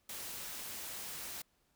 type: noise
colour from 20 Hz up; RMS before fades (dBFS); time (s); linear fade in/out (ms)
white; -44; 0.09-1.42; 5
effects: pink hiss -75 dBFS RMS until 1.75 s

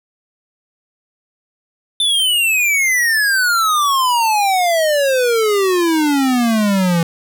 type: exponential sweep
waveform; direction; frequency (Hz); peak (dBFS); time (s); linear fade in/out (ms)
square; down; 3568 to 164.81; -13; 2-7.03; 2
effects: none

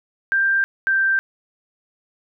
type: tone pair in turn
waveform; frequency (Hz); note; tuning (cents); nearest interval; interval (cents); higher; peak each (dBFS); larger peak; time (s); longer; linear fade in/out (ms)
sine; 1582 / 1569.3; G6 / G6; +15 / +1; unison; 14; first; -15; neither; 0.32-0.64 / 0.87-1.19; neither; 0
effects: none

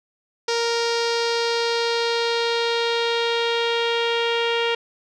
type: tone with low-pass filter sweep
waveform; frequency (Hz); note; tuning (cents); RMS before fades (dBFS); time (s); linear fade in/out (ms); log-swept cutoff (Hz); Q
sawtooth; 466.2; A#4; 0; -22; 0.48-4.75; 5; 5200 to 3100; 3.2
effects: none

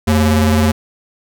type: ring-modulated tone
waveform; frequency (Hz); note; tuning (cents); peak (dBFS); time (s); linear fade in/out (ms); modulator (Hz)
45% pulse; 155.56; D#3; 0; -7; 0.07-0.72; 10; 68.4
effects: none

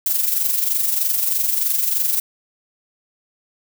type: noise with amplitude modulation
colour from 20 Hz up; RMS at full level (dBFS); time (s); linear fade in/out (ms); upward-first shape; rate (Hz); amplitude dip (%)
violet; -17; 0.06-2.2; 2; sine; 23.2; 55
effects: none

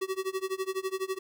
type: tone with tremolo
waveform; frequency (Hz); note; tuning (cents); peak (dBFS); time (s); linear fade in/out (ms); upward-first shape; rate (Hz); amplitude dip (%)
square; 380.4; F#4; +48; -28; 0.01-1.19; 10; sine; 12; 95
effects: 11-bit

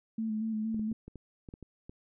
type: tone with vibrato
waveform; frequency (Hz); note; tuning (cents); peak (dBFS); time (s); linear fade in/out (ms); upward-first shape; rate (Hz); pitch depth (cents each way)
sine; 219.2; A3; -6; -30; 0.18-0.93; 5; square; 4.3; 27
type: clicks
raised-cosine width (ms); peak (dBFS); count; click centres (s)
3; -32; 9; 0.745 / 0.795 / 0.916 / 1.08 / 1.157 / 1.488 / 1.539 / 1.627 / 1.895
effects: none

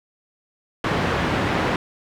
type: band-pass noise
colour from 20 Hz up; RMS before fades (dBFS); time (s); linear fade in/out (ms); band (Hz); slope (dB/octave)
pink; -22; 0.84-1.76; 2; 100 to 2300; 12
effects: none

